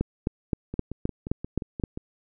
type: two click trains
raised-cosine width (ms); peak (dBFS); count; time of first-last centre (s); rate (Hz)
3; -20 / -11; 8 / 8; 0.74-1.975 / 0.01-1.838; 5.67 / 3.83
effects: none